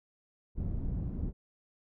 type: low-pass noise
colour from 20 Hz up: pink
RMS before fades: -34 dBFS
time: 0.55-1.33 s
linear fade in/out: 50 ms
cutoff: 190 Hz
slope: 12 dB/octave
effects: none